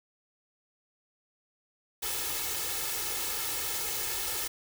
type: noise with comb filter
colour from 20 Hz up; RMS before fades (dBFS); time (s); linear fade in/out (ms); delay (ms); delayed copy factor
white; -33; 2.02-4.48; 10; 2.3; +0.85
effects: none